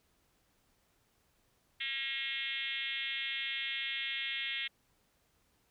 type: tone with frequency modulation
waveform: sine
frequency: 2686 Hz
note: E7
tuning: 32 cents sharp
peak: -34 dBFS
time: 1.8-4.68 s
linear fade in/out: 10 ms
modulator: 263 Hz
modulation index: 3.3
effects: pink hiss -73 dBFS RMS until 5.7 s